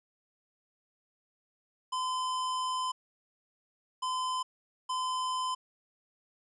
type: tone bursts at uneven times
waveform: square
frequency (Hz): 1022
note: C6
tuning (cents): -41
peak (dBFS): -31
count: 3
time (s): 1.92-2.92 / 4.02-4.43 / 4.89-5.55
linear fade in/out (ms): 10
effects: resampled to 22050 Hz + 12-bit